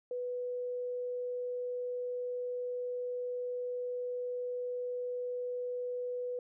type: tone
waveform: sine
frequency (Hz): 493.9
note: B4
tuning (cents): 0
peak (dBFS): -34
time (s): 0.11-6.39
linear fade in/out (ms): 2
effects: none